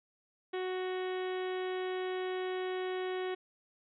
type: harmonic tone with a mistuned harmonic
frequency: 370 Hz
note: F#4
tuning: in tune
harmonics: 1 / 2 / 3 / 4 / 5 / 6 / 7 / 8 / 9 / 10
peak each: -34 / -43 / -48 / -50 / -47 / -51 / -56 / -54 / -52 / -58 dBFS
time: 0.53-3.35 s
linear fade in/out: 10 ms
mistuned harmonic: 10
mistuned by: +45 cents
effects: none